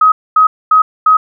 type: tone bursts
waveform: sine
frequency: 1266 Hz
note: D#6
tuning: 30 cents sharp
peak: -4 dBFS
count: 4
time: 0.01-1.17 s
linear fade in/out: 5 ms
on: 110 ms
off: 240 ms
effects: none